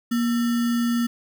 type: tone with sample-and-hold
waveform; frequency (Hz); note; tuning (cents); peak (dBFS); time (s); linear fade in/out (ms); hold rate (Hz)
sine; 236.7; A#3; +27; -19; 0.11-1.07; 10; 1575
effects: none